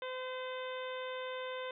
harmonic tone, 512 Hz, C5, 38 cents flat, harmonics 1 / 2 / 3 / 4 / 5 / 6 / 7, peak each -40 / -45 / -48 / -50 / -53 / -53 / -51 dBFS, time 0.02-1.71 s, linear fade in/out 2 ms, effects none

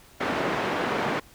pink band-pass noise, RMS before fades -27 dBFS, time 0.2-1.2 s, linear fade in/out 10 ms, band 250 to 2000 Hz, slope 12 dB/octave, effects pink hiss -53 dBFS RMS until 1.34 s

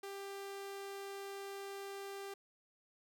sawtooth tone, 395.4 Hz, G4, 15 cents sharp, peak -40 dBFS, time 0.03-2.34 s, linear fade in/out 5 ms, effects none

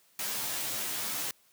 white noise with comb filter, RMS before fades -34 dBFS, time 0.19-1.31 s, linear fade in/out 2 ms, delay 12 ms, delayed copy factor -0.8, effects white hiss -65 dBFS RMS until 1.52 s + high-pass 100 Hz 12 dB/octave

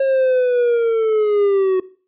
triangle linear sweep, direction down, 543 to 370 Hz, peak -11 dBFS, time 0-1.8 s, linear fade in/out 5 ms, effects noise-tail reverb RT60 0.4 s tail -18 dB re dry + resampled to 8000 Hz

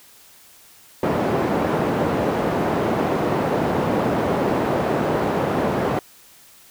white band-pass noise, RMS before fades -21 dBFS, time 1.03-5.99 s, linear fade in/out 2 ms, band 120 to 630 Hz, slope 12 dB/octave, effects white hiss -49 dBFS RMS until 6.7 s

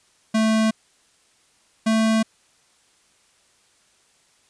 square tone pair in turn, 220 / 221.4 Hz, A3 / A3, 0 / +11 cents, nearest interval unison, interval 11 cents, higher second, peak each -17 dBFS, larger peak neither, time 0.34-0.71 / 1.86-2.23 s, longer neither, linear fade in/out 10 ms, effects white hiss -60 dBFS RMS until 4.49 s + resampled to 22050 Hz

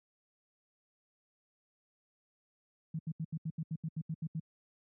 sine tone bursts, 159.7 Hz, D#3, 45 cents sharp, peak -33 dBFS, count 12, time 2.94-4.398 s, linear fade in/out 5 ms, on 50 ms, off 78 ms, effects high-pass 100 Hz 12 dB/octave

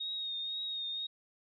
sine tone with vibrato, 3729 Hz, A#7, in tune, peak -35 dBFS, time 0-1.07 s, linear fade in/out 10 ms, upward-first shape triangle, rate 2 Hz, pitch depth 38 cents each way, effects none

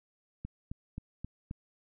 click train, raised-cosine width 5 ms, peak -26 dBFS, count 5, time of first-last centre 0.45-1.511 s, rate 3.77 Hz, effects none

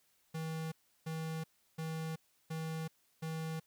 square tone bursts, 160.3 Hz, E3, 48 cents flat, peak -38 dBFS, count 5, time 0.34-3.6 s, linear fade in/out 10 ms, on 380 ms, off 340 ms, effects white hiss -73 dBFS RMS until 3.66 s

